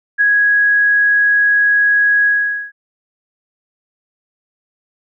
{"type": "tone with ADSR envelope", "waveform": "sine", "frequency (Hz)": 1661.2, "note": "G#6", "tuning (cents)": 0, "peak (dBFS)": -7, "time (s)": [0.18, 2.72], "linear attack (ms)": 32, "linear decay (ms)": 4, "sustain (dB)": -2, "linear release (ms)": 460, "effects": []}